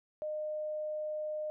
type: tone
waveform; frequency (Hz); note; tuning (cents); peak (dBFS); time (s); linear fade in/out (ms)
sine; 611; D#5; -32; -34; 0.22-1.5; 0
effects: none